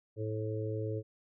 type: harmonic tone with a mistuned harmonic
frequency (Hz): 108.5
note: A2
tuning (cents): -24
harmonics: 1 / 3 / 4 / 5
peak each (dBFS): -35 / -42 / -38 / -43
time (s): 0.16-1.03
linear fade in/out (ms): 50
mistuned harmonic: 1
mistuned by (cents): +16
effects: none

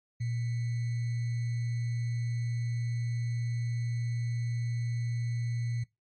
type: tone with sample-and-hold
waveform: sine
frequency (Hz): 118.3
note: A#2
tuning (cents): +26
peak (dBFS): -29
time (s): 0.2-5.84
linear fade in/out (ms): 10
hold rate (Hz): 2100
effects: noise-tail reverb RT60 0.2 s tail -21 dB re dry + MP3 32 kbps

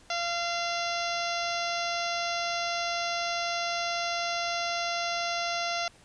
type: harmonic tone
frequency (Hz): 688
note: F5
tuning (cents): -26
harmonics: 1 / 2 / 3 / 4 / 5 / 6 / 7 / 8 / 9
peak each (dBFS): -32 / -35 / -37 / -38 / -39 / -40 / -40 / -41 / -42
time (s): 0.1-5.88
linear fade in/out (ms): 2
effects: pink hiss -57 dBFS RMS until 6.04 s + resampled to 22050 Hz

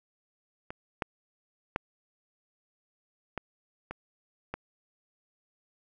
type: clicks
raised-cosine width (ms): 0.5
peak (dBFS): -23 / -14 / -13 / -18 / -22 / -19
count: 6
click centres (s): 0.705 / 1.022 / 1.761 / 3.377 / 3.91 / 4.54
effects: none

